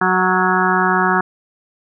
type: harmonic tone with a mistuned harmonic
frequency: 185 Hz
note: F#3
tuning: in tune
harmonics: 1 / 2 / 4 / 5 / 6 / 7 / 8 / 9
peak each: -21 / -21 / -21 / -21 / -21 / -21 / -21 / -21 dBFS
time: 0.01-1.21 s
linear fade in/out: 5 ms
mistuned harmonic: 8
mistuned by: -28 cents
effects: none